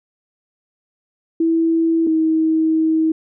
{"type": "tone pair in turn", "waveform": "sine", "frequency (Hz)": [328.2, 318.9], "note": ["E4", "D#4"], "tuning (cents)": [-8, 43], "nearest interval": "unison", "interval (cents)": 49, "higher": "first", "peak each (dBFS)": -13, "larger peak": "neither", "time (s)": [[1.4, 2.07], [2.07, 3.12]], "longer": "second", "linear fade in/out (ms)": 5, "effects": []}